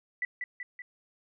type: tone with echo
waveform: sine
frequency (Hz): 1975.5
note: B6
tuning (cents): 0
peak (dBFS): -28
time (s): 0.22-0.25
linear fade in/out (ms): 2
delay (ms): 190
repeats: 3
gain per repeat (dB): -4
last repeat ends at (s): 0.82
effects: none